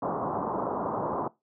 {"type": "low-pass noise", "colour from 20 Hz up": "white", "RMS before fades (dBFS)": -30, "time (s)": [0.02, 1.28], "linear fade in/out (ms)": 5, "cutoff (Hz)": 1100, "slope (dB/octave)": 48, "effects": ["noise-tail reverb RT60 0.2 s tail -20 dB re dry", "high-pass 150 Hz 12 dB/octave"]}